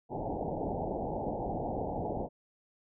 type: low-pass noise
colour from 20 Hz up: white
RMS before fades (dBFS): -35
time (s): 0.09-2.29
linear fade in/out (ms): 50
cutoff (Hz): 860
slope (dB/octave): 96
effects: none